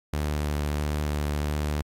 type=tone with vibrato; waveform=sawtooth; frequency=74.2 Hz; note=D2; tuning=18 cents sharp; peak=-21 dBFS; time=0.13-1.82 s; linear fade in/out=5 ms; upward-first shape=sine; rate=1.5 Hz; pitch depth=13 cents each way; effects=MP3 64 kbps